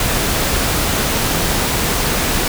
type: noise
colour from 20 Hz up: pink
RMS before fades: -17 dBFS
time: 0-2.48 s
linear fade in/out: 2 ms
effects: none